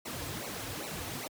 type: noise with flanger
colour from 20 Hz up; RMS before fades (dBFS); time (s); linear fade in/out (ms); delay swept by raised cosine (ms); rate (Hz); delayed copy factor
pink; -39; 0.05-1.28; 10; 0.58 to 5.18; 2.5; -0.95
effects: high-pass 60 Hz 12 dB/octave